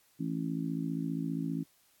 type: harmonic tone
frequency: 55 Hz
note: A1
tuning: in tune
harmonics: 3 / 4 / 5 / 6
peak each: -35 / -39 / -35 / -44 dBFS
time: 0.19-1.64 s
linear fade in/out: 20 ms
effects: white hiss -67 dBFS RMS until 2 s + AAC 64 kbps